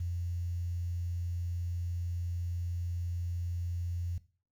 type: tone with quantisation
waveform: sine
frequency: 86.9 Hz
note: F2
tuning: 8 cents flat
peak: -32 dBFS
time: 0-4.18 s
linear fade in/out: 5 ms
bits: 10
effects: noise-tail reverb RT60 0.4 s tail -17 dB re dry